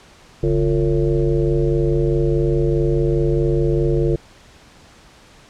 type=tone with frequency modulation; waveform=sine; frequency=245.1 Hz; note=B3; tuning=13 cents flat; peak=-14 dBFS; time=0.43-4.16 s; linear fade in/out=5 ms; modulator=103 Hz; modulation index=2.3; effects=pink hiss -47 dBFS RMS until 5.49 s + low-pass 7000 Hz 12 dB/octave